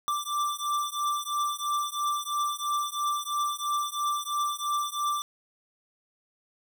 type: beating tone pair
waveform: square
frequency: 1174.7 / 1177.7 Hz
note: D6 / D6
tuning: 0 / +4 cents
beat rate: 3 Hz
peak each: -31 dBFS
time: 0.08-5.22 s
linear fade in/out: 0 ms
effects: none